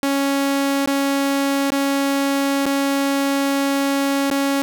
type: tone with dropouts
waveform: sawtooth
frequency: 277.2 Hz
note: C#4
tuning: in tune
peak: -13 dBFS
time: 0.03-4.62 s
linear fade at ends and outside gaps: 0 ms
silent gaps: 0.859-0.874 / 1.703-1.72 / 2.657-2.663 / 4.301-4.313 s
effects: none